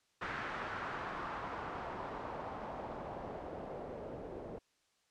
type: noise with low-pass filter sweep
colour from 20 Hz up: white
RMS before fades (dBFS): -43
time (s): 0.21-4.59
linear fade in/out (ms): 10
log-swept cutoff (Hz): 1600 to 470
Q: 1.7
effects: white hiss -75 dBFS RMS until 5.1 s + low-pass 7000 Hz 12 dB/octave